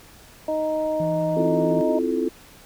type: harmonic tone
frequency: 311.1 Hz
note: D#4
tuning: in tune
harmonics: 1 / 2 / 3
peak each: -29 / -22 / -33 dBFS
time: 0.48-1.99 s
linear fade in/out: 5 ms
type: tone with vibrato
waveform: triangle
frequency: 164.6 Hz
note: E3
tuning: 2 cents flat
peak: -24 dBFS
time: 1-1.81 s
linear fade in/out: 0 ms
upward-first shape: sine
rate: 11 Hz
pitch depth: 10 cents each way
type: chord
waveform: sine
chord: F major seventh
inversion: second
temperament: just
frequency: 261.9 / 327.4 / 349.2 / 436.5 Hz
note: C4 / E4 / F4 / A4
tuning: +2 / -12 / 0 / -14 cents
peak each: -26 dBFS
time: 1.36-2.29 s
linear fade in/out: 10 ms
effects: pink hiss -48 dBFS RMS until 2.65 s